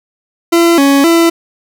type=tone with pitch steps; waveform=40% pulse; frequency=338.5 / 278.2 / 334.5 Hz; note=E4 / C#4 / E4; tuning=+46 / +6 / +25 cents; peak=-5 dBFS; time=0.52-1.3 s; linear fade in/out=10 ms; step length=260 ms; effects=none